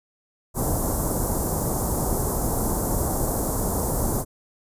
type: band-stop noise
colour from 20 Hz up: pink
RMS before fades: -24 dBFS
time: 0.54-4.25 s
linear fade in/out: 50 ms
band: 1000 to 7500 Hz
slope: 24 dB/octave
effects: resampled to 32000 Hz